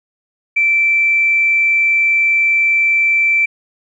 triangle tone with tanh clipping, 2335 Hz, D7, 11 cents flat, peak -10 dBFS, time 0.56-3.46 s, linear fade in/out 10 ms, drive 3 dB, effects resampled to 22050 Hz

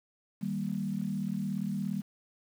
sine chord, Eb major, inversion none, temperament equal, 155.56 / 196 / 233.1 Hz, Eb3 / G3 / Bb3, 0 / 0 / 0 cents, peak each -38 / -32 / -37 dBFS, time 0.41-2.02 s, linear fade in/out 20 ms, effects 9-bit

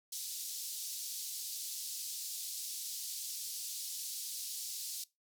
pink band-pass noise, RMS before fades -42 dBFS, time 0.12-5.04 s, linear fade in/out 5 ms, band 4300 to 16000 Hz, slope 24 dB/octave, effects noise-tail reverb RT60 0.2 s tail -20 dB re dry

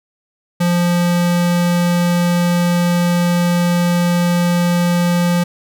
square tone, 174.61 Hz, F3, in tune, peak -13 dBFS, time 0.6-5.44 s, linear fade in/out 10 ms, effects none

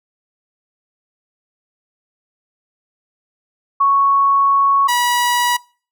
sine / sawtooth tone pair in turn, 1108.7 / 970.3 Hz, C#6 / B5, 0 / -31 cents, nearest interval major second, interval 231 cents, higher first, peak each -10 dBFS, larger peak neither, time 3.8-4.88 / 4.88-5.57 s, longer first, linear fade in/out 10 ms, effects noise-tail reverb RT60 0.4 s tail -24 dB re dry

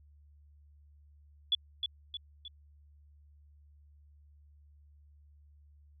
sine tone with echo, 3425 Hz, A7, 47 cents flat, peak -24 dBFS, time 1.52-1.55 s, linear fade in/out 2 ms, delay 310 ms, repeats 3, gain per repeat -6 dB, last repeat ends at 2.48 s, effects added 73 Hz sine -57 dBFS peak until 6 s

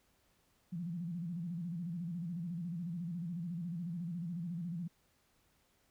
sine tone with vibrato, 171.4 Hz, F3, 32 cents flat, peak -37 dBFS, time 0.72-4.88 s, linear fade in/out 10 ms, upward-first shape square, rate 14 Hz, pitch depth 90 cents each way, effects pink hiss -73 dBFS RMS until 5.9 s

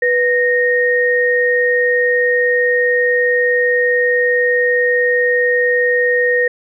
sine tone pair together, 491.4 / 1855.3 Hz, B4 / A#6, -9 / -9 cents, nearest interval octave + major seventh, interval 2300 cents, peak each -14 / -14 dBFS, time 0.02-6.48 s, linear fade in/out 5 ms, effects none

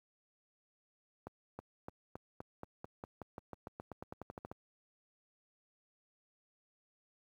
accelerating click train, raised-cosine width 1 ms, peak -30 dBFS, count 21, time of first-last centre 1.27-4.515 s, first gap 320 ms, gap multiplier 0.92, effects high-pass 60 Hz 12 dB/octave + 11-bit

